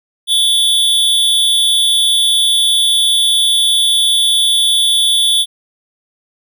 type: tone with amplitude modulation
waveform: square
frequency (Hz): 3465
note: A7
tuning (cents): -27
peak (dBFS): -7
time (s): 0.27-5.46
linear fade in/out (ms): 50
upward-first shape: sine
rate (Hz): 297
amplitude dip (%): 70
effects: none